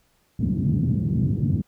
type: band-pass noise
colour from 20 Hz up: pink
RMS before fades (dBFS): -22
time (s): 0.39-1.62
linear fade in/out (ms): 10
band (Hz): 100 to 230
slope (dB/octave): 24
effects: pink hiss -65 dBFS RMS until 1.67 s